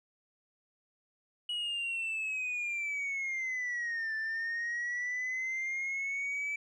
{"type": "linear two-way sweep", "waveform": "sine", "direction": "down then up", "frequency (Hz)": [2922, 1760, 2312], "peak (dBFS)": -30, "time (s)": [1.49, 6.56], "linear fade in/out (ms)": 5, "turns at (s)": 4.15, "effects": ["tanh soft clip ceiling -31 dBFS"]}